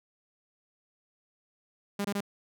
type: tone bursts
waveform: sawtooth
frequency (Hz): 201.7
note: G3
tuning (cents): +50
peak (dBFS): -25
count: 3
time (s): 1.99-2.207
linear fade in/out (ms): 5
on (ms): 57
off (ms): 23
effects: none